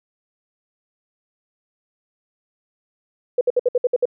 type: tone bursts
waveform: sine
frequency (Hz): 493.9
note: B4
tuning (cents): 0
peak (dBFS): -13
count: 8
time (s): 3.38-4.055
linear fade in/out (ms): 5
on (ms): 31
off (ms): 61
effects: none